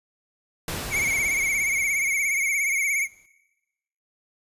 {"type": "noise with exponential decay", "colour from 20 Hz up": "pink", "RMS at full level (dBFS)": -29, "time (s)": [0.68, 3.26], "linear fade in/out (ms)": 2, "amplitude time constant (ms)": 560}
{"type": "tone with vibrato", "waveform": "square", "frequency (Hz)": 2217, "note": "C#7", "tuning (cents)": 0, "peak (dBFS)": -22, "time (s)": [0.9, 3.08], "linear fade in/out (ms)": 50, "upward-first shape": "triangle", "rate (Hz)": 17, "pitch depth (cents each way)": 95}
{"effects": ["noise-tail reverb RT60 1.0 s tail -21 dB re dry", "resampled to 32000 Hz"]}